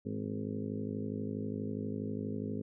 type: harmonic tone with a mistuned harmonic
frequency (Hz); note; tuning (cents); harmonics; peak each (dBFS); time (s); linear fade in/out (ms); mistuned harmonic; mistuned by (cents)
52.3; G#1; +13; 2 / 3 / 4 / 5 / 6 / 7 / 8 / 9 / 10; -42 / -46 / -39 / -40 / -51 / -50 / -43 / -49 / -53; 0.05-2.62; 10; 3; +51
effects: none